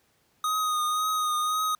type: tone with vibrato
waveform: square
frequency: 1244.5 Hz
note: D#6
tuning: in tune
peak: -25 dBFS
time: 0.44-1.75 s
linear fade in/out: 2 ms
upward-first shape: triangle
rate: 1.9 Hz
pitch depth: 31 cents each way
effects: pink hiss -67 dBFS RMS until 1.79 s + high-pass 80 Hz 12 dB/octave